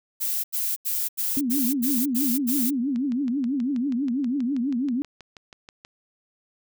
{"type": "noise bursts", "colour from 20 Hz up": "violet", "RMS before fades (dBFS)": -26, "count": 8, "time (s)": [0.2, 2.708], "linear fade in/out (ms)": 20, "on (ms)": 240, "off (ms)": 84}
{"type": "tone with vibrato", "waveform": "sine", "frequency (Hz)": 260, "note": "C4", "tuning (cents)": -11, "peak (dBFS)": -22, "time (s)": [1.37, 5.02], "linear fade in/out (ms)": 0, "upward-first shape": "triangle", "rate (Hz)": 6.1, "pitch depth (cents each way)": 240}
{"type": "click train", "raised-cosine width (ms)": 0.2, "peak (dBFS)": -26, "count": 19, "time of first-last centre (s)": [2.96, 5.849], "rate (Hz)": 6.23}
{"effects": []}